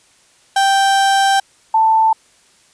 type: tone pair in turn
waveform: 35% pulse / sine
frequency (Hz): 784 / 885.9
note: G5 / A5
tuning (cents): 0 / +12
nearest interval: major second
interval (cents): 212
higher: second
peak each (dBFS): -9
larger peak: neither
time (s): 0.56-1.4 / 1.74-2.13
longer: first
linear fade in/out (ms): 5
effects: white hiss -52 dBFS RMS until 2.73 s + resampled to 22050 Hz